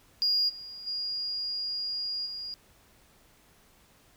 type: tone with level steps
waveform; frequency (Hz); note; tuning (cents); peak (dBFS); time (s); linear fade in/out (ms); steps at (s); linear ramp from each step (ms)
sine; 4848; D#8; -46; -22 / -40 / -30 / -35; 0.22-2.54; 0; 0.48 / 0.86 / 2.25; 20
effects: tanh soft clip ceiling -18 dBFS + pink hiss -61 dBFS RMS until 4.16 s